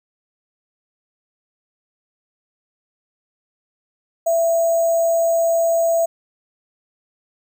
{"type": "tone with sample-and-hold", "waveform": "sine", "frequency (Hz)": 666, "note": "E5", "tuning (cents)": 18, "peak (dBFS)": -14, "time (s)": [4.26, 6.06], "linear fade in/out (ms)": 10, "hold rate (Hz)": 7350, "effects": []}